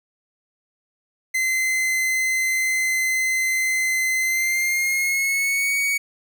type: tone with pitch glide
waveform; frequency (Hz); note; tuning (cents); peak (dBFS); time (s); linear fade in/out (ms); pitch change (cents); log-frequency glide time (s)
45% pulse; 2057 to 2243; C7 to C#7; -30 to +20; -19; 1.34-5.98; 10; +150; 4.2-5.75
effects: none